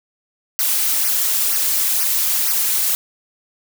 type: noise with flanger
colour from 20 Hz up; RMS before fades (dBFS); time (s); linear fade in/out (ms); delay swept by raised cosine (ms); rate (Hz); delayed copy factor
blue; -18; 0.59-2.95; 0; 0.26 to 4.46; 2.1; -0.9
effects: none